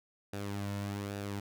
sawtooth tone with flanger, 100.8 Hz, G2, 49 cents sharp, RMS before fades -38 dBFS, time 0.33-1.4 s, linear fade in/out 5 ms, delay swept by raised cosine 0.94 to 2.54 ms, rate 1.2 Hz, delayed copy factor -0.5, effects none

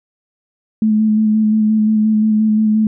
sine tone with vibrato, 215.9 Hz, A3, 33 cents flat, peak -10 dBFS, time 0.82-2.87 s, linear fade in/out 2 ms, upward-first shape square, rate 5.7 Hz, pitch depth 16 cents each way, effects none

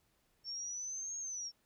sine linear two-way sweep, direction up then down, 5420 to 6570 to 5420 Hz, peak -39 dBFS, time 0.44-1.52 s, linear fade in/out 50 ms, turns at 1.18 s, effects pink hiss -75 dBFS RMS until 1.65 s

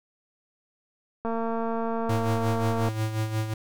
click train, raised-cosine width 1 ms, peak -17 dBFS, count 374, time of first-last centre 1.25-2.886 s, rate 228 Hz
square tone with tremolo, 109.4 Hz, A2, 9 cents flat, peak -24 dBFS, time 2.09-3.54 s, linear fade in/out 5 ms, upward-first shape sine, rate 5.6 Hz, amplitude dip 60%
effects none

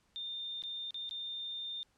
sine tone with dropouts, 3616 Hz, A7, 47 cents sharp, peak -38 dBFS, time 0.16-1.83 s, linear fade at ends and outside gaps 0 ms, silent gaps 0.621-0.637 / 0.907-0.944 / 1.093-1.11 s, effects pink hiss -73 dBFS RMS until 1.97 s + low-pass 9000 Hz 12 dB/octave

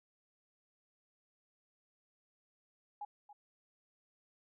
sine tone with echo, 827 Hz, G#5, 8 cents flat, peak -40 dBFS, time 3.01-3.05 s, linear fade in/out 5 ms, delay 280 ms, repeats 1, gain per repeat -13 dB, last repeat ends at 3.33 s, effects none

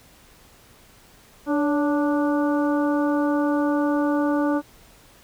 harmonic tone with a mistuned harmonic, 293.7 Hz, D4, in tune, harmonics 1 / 2 / 3 / 4 / 5, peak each -20 / -26 / -30 / -32 / -34 dBFS, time 1.46-4.62 s, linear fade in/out 50 ms, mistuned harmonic 2, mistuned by -48 cents, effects pink hiss -52 dBFS RMS until 5.23 s

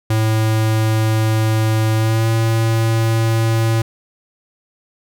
square tone with pitch glide, 110 to 112.96 Hz, A2 to A2, 0 to +46 cents, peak -14 dBFS, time 0.1-3.82 s, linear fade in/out 5 ms, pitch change +46 cents, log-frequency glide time 1.96-2.28 s, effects none

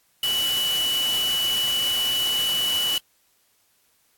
sine tone in noise, 2960 Hz, F#7, in tune, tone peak -21 dBFS, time 0.23-2.98 s, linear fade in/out 2 ms, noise white, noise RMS -30 dBFS, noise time 0.23-2.98 s, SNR +6 dB, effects white hiss -64 dBFS RMS until 4.17 s + AAC 64 kbps

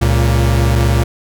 45% pulse tone pair together, 68.92 / 116.54 Hz, C#2 / A#2, -9 / 0 cents, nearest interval major sixth, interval 909 cents, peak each -13 dBFS, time 0.01-1.04 s, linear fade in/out 10 ms, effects none

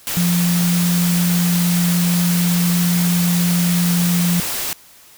sine tone in noise, 174.61 Hz, F3, in tune, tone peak -14 dBFS, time 0.17-4.4 s, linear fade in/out 0 ms, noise white, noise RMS -23 dBFS, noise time 0.07-4.73 s, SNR +6 dB, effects white hiss -46 dBFS RMS until 5.17 s

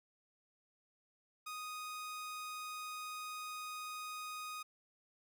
sawtooth tone, 1244.5 Hz, D#6, in tune, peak -39 dBFS, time 1.46-4.63 s, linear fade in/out 10 ms, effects none

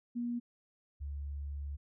sine tone pair in turn, 239.3 / 71.29 Hz, A#3 / C#2, +46 / +49 cents, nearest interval octave + major sixth, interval 2097 cents, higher first, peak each -33 / -37 dBFS, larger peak first, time 0.15-0.4 / 1-1.77 s, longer second, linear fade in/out 20 ms, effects none

